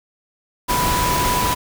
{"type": "tone in noise", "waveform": "sine", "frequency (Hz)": 987.8, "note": "B5", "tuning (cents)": 0, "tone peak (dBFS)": -19, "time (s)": [0.68, 1.55], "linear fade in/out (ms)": 20, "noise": "pink", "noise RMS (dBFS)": -21, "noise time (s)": [0.68, 1.55], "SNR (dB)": -1, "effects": []}